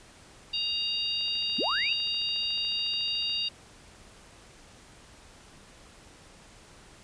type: harmonic tone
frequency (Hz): 936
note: A#5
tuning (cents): +7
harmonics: 3 / 4 / 5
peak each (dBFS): -31 / -32 / -33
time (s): 0.53-3.49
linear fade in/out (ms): 10
type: click train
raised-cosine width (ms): 0.3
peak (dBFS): -33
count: 30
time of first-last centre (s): 1.21-3.296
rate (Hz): 13.9
type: linear sweep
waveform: sine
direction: up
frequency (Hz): 154.8 to 2960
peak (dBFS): -28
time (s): 1.58-1.94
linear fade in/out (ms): 10
effects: pink hiss -53 dBFS RMS until 7.03 s + resampled to 22050 Hz